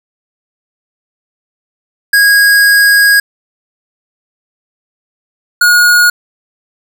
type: tone pair in turn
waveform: square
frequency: 1644 / 1442.8 Hz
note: G#6 / F#6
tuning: -18 / -44 cents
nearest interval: major second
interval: 226 cents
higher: first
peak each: -5 dBFS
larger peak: neither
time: 2.13-3.2 / 5.61-6.1 s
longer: first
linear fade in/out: 5 ms
effects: none